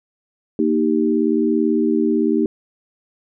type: chord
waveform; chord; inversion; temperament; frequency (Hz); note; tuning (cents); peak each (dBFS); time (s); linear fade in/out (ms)
sine; Eb major; second; equal; 233.1 / 311.1 / 392; Bb3 / Eb4 / G4; 0 / 0 / 0; -19 / -18 / -20; 0.59-2.46; 2
effects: none